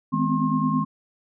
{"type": "tone cluster", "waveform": "sine", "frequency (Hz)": [158.7, 209, 249.3, 258.6, 1070], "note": ["D#3", "G#3", "B3", "C4", "C6"], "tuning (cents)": [35, 11, 16, -20, 38], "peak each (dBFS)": -26, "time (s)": [0.12, 0.85], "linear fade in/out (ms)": 20, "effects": []}